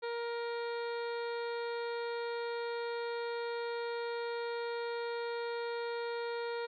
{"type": "harmonic tone with a mistuned harmonic", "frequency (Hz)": 470, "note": "A#4", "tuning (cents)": 14, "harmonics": [1, 2, 3, 4, 5, 6, 7, 8, 9], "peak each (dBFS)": [-36, -43, -46, -50, -52, -61, -58, -55, -53], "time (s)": [0.02, 6.67], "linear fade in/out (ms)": 20, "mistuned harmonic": 8, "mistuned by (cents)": -23, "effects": []}